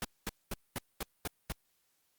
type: noise bursts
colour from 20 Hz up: pink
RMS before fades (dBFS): -36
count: 7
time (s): 0.02-1.522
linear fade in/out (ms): 2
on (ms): 26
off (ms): 220
effects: white hiss -75 dBFS RMS until 2.18 s + Opus 48 kbps